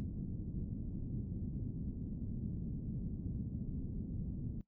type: low-pass noise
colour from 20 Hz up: white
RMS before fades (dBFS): -41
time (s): 0-4.61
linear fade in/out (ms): 0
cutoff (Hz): 220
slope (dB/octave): 24
effects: noise-tail reverb RT60 0.1 s tail -19 dB re dry